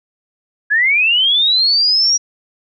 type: linear sweep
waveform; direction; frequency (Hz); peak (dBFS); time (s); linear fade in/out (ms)
sine; up; 1640 to 5750; -10; 0.7-2.18; 20
effects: none